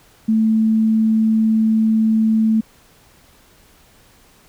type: tone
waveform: sine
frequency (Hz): 220.5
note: A3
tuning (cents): +4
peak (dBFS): -12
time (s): 0.28-2.61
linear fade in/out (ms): 10
effects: pink hiss -51 dBFS RMS until 4.48 s